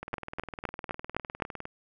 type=two click trains; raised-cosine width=0.5 ms; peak=-14 / -22 dBFS; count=6 / 33; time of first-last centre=0.14-1.422 / 0.03-1.654 s; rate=3.9 / 19.7 Hz; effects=none